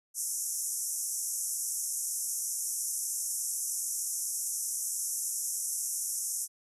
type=band-pass noise; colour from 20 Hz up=white; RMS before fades=-34 dBFS; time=0.14-6.48 s; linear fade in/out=50 ms; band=5600 to 12000 Hz; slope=96 dB/octave; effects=none